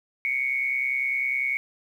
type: tone with amplitude modulation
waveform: sine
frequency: 2217 Hz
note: C#7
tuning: in tune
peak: -20 dBFS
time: 0.25-1.57 s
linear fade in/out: 0 ms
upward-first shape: sine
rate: 130 Hz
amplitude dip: 65%
effects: 9-bit